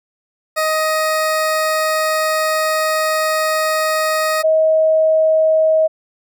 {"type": "tone pair in turn", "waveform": ["20% pulse", "sine"], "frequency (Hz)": [627, 633.6], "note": ["D#5", "D#5"], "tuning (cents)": [13, 31], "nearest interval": "unison", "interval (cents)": 18, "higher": "second", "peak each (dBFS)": -10, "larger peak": "neither", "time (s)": [[0.56, 4.43], [4.43, 5.88]], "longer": "first", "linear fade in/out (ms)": 20, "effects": []}